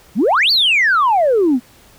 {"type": "exponential two-way sweep", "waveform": "sine", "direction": "up then down", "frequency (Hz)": [170.7, 4699, 230.8], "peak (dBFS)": -9, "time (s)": [0.15, 1.6], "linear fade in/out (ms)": 50, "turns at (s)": 0.51, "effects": ["tanh soft clip ceiling -7 dBFS", "pink hiss -47 dBFS RMS until 1.98 s"]}